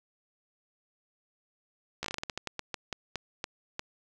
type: slowing click train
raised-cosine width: 0.2 ms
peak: -16 dBFS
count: 17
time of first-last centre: 2.03-3.794 s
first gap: 14 ms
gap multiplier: 1.24
effects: none